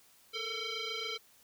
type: tone with frequency modulation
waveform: sine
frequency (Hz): 435.3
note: A4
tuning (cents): -19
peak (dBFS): -35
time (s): 0.33-1.18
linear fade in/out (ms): 20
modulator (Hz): 898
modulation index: 4.6
effects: white hiss -63 dBFS RMS until 1.43 s